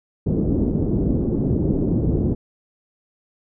white low-pass noise, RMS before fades -20 dBFS, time 0.26-2.35 s, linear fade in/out 10 ms, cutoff 340 Hz, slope 24 dB/octave, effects none

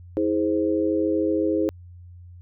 sine chord, E augmented, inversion none, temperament equal with one note detuned, 321.9 / 415.3 / 523.3 Hz, E4 / G#4 / B#4, -41 / 0 / 0 cents, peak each -22 / -25 / -26 dBFS, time 0.17-1.69 s, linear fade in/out 0 ms, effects added 88 Hz sine -41 dBFS peak until 2.41 s

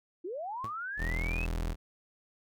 sine linear sweep, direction up, 321.6 to 2637 Hz, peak -35 dBFS, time 0.24-1.46 s, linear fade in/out 10 ms
sawtooth tone with exponential decay, 110 Hz, A2, in tune, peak -34 dBFS, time 0.64-0.75 s, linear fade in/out 0 ms, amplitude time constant 23 ms
35% pulse tone, 41.29 Hz, E1, 4 cents sharp, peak -29 dBFS, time 0.97-1.76 s, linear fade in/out 50 ms
effects none

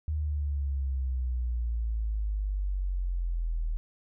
sine exponential sweep, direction down, 77.4 to 39.31 Hz, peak -27 dBFS, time 0.08-3.77 s, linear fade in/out 0 ms, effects none

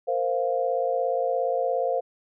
sine chord, Bb suspended second, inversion none, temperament equal, 466.2 / 523.3 / 698.5 Hz, Bb4 / C5 / F5, 0 / 0 / 0 cents, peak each -29 / -25 / -27 dBFS, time 0.07-2.01 s, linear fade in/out 20 ms, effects none

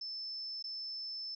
sine tone with dropouts, 5274 Hz, E8, in tune, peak -39 dBFS, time 0.01-1.35 s, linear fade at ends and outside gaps 5 ms, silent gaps 0.626-0.64 s, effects none

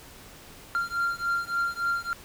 triangle beating tone pair, 1385 / 1388.5 Hz, F6 / F6, -15 / -10 cents, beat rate 3.5 Hz, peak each -27 dBFS, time 0.75-2.13 s, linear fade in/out 0 ms, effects pink hiss -48 dBFS RMS until 2.24 s

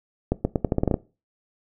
accelerating click train, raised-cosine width 2 ms, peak -7 dBFS, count 10, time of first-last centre 0.32-0.942 s, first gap 130 ms, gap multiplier 0.83, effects noise-tail reverb RT60 0.3 s tail -19 dB re dry

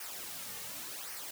white noise with flanger, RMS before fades -43 dBFS, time 0-1.31 s, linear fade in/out 5 ms, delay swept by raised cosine 0.26 to 3.06 ms, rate 0.89 Hz, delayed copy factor -0.6, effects none

